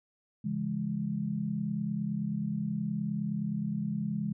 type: chord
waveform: sine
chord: C# minor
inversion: none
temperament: equal with one note detuned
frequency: 138.59 / 168.47 / 207.7 Hz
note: C#3 / E3 / G#3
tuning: 0 / +38 / 0 cents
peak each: -37 / -35 / -32 dBFS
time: 0.44-4.33 s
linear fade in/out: 10 ms
effects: none